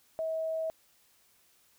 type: tone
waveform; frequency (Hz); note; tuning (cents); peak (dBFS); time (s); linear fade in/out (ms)
sine; 643; E5; -43; -30; 0.19-0.7; 0
effects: white hiss -66 dBFS RMS until 1.78 s